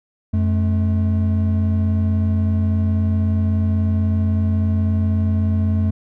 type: tone pair together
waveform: triangle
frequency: 90.5 / 215.2 Hz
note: F#2 / A3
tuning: -38 / -38 cents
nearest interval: octave + minor third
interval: 1500 cents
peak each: -14 / -19 dBFS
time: 0.33-5.91 s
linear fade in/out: 10 ms
effects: none